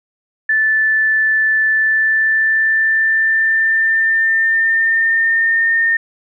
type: tone with pitch glide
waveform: sine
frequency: 1754 to 1824.3 Hz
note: A6 to A#6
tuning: -6 to -38 cents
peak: -11 dBFS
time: 0.49-5.97 s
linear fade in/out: 5 ms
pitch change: +68 cents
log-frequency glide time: 1.69-5.73 s
effects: none